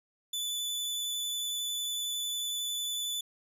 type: tone with vibrato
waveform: sawtooth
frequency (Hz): 3485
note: A7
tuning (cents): -17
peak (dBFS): -29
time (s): 0.33-3.21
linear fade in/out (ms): 5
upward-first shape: sine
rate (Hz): 11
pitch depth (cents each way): 8
effects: none